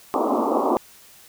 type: band-pass noise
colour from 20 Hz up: pink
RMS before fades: -21 dBFS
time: 0.14-0.77 s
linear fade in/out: 0 ms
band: 230 to 1200 Hz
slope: 96 dB/octave
effects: white hiss -49 dBFS RMS until 1.28 s